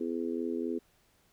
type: harmonic tone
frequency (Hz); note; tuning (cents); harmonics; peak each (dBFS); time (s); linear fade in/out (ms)
83.8; E2; +29; 3 / 4 / 5 / 6; -35 / -35 / -36 / -47; 0-0.79; 10
effects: pink hiss -68 dBFS RMS until 1.32 s